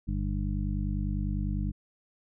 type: harmonic tone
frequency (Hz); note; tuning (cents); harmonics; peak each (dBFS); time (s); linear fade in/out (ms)
50; G1; +35; 1 / 2 / 3 / 4 / 6; -30 / -34 / -36 / -35 / -41; 0.07-1.72; 20
effects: none